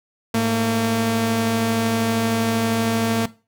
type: tone pair together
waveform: sawtooth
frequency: 107.3 / 227.4 Hz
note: A2 / A#3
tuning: -43 / -43 cents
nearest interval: octave + minor second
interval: 1300 cents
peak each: -22 / -14 dBFS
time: 0.34-3.26 s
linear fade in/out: 5 ms
effects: noise-tail reverb RT60 0.3 s tail -17 dB re dry